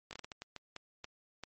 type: slowing click train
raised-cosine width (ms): 0.2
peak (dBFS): -26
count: 11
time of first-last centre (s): 0.11-1.436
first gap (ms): 19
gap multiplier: 1.4
effects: MP3 32 kbps